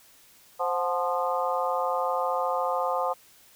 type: harmonic tone with a mistuned harmonic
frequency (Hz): 174.61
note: F3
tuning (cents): 0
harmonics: 3 / 4 / 5 / 6 / 7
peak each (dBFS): -29 / -30 / -31 / -32 / -32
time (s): 0.59-3.14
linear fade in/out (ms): 20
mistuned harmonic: 4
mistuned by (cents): +65
effects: white hiss -56 dBFS RMS until 3.55 s